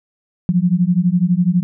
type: beating tone pair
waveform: sine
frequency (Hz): 171.8 / 183.8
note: F3 / F#3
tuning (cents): -28 / -11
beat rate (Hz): 12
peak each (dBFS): -15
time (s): 0.49-1.63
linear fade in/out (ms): 0
effects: none